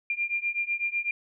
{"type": "beating tone pair", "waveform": "sine", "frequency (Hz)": [2390, 2398], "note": ["D7", "D7"], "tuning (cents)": [30, 36], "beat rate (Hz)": 8, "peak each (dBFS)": [-30, -29], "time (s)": [0.1, 1.11], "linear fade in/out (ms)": 2, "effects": []}